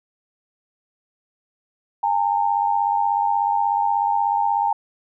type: tone pair together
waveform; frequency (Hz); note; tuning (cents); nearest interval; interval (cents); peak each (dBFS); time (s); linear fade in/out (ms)
sine; 813.5 / 910; G#5 / A#5; -36 / -42; major second; 194; -20; 2.03-4.73; 5
effects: none